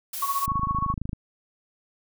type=noise; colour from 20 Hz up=blue; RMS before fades=-33 dBFS; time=0.13-0.46 s; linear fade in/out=5 ms
type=tone with tremolo; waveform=sine; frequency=1108.7 Hz; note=C#6; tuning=in tune; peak=-21 dBFS; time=0.22-0.94 s; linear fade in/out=5 ms; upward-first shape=sine; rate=15 Hz; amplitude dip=75%
type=click train; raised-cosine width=5 ms; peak=-18 dBFS; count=18; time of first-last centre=0.48-1.131 s; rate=26.1 Hz
effects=none